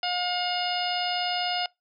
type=harmonic tone; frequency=716 Hz; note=F5; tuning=43 cents sharp; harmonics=1 / 2 / 3 / 4 / 5 / 6 / 7; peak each=-29 / -35 / -37 / -31 / -38 / -37 / -34 dBFS; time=0.03-1.66 s; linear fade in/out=2 ms; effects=noise-tail reverb RT60 0.2 s tail -24 dB re dry